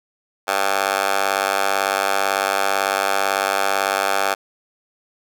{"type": "tone with high-pass filter", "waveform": "10% pulse", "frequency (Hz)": 98, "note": "G2", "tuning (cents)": 0, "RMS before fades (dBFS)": -20, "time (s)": [0.47, 4.35], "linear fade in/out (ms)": 20, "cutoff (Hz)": 870, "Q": 3, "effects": []}